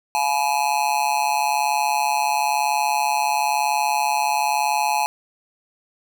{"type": "tone with amplitude modulation", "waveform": "square", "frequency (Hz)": 847, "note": "G#5", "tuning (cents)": 34, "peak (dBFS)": -15, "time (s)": [0.15, 5.06], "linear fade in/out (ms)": 0, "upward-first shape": "sine", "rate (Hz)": 141, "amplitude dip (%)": 90, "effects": []}